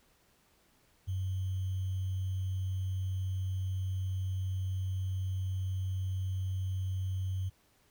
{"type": "tone with sample-and-hold", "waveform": "sine", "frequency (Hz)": 94, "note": "F#2", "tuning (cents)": 28, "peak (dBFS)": -31, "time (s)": [1.07, 7.5], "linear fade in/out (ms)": 20, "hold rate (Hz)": 3150, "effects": ["pink hiss -68 dBFS RMS until 7.9 s"]}